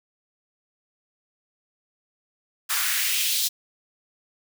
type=noise with high-pass filter sweep; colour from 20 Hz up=white; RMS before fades=-24 dBFS; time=2.69-3.49 s; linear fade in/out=20 ms; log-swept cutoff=1200 to 4200 Hz; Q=2; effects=none